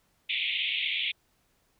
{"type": "band-pass noise", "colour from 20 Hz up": "white", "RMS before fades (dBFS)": -30, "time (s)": [0.29, 1.12], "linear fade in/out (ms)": 10, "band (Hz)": [2100, 3600], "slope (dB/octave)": 96, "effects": ["pink hiss -70 dBFS RMS until 1.79 s"]}